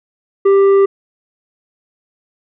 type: tone with tanh clipping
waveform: triangle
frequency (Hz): 393.7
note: G4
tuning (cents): +8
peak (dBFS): -8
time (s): 0.45-0.86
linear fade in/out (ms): 10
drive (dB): 11
effects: none